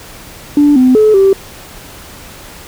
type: tone with pitch steps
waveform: sine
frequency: 291.6 / 255.2 / 430 / 388.7 Hz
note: D4 / C4 / A4 / G4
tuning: -12 / -43 / -40 / -15 cents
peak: -3 dBFS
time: 0.57-1.33 s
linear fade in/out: 2 ms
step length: 190 ms
effects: tanh soft clip ceiling 0 dBFS + pink hiss -33 dBFS RMS until 2.67 s